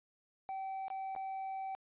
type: tone with dropouts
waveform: triangle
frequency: 770 Hz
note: G5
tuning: 31 cents flat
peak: -36 dBFS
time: 0.49-1.75 s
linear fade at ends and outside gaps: 0 ms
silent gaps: 0.882-0.902 / 1.151-1.162 s
effects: resampled to 8000 Hz